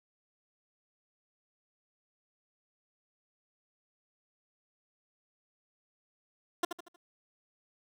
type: tone with echo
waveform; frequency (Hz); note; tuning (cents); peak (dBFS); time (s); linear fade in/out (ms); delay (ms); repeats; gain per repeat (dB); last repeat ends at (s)
15% pulse; 348; F4; -6; -20; 6.63-6.65; 5; 78; 4; -8; 6.962
effects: none